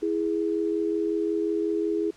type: tone pair together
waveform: sine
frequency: 329.5 / 415 Hz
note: E4 / G#4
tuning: -1 / -1 cents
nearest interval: major third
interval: 400 cents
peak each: -26 dBFS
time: 0.02-2.11 s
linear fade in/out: 10 ms
effects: pink hiss -55 dBFS RMS until 2.16 s + low-pass 8000 Hz 12 dB/octave